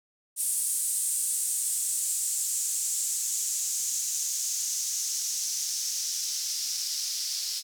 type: noise with band-pass filter sweep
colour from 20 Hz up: blue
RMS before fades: -30 dBFS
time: 0.36-7.63 s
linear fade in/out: 50 ms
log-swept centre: 9100 to 5000 Hz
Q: 3.4
effects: none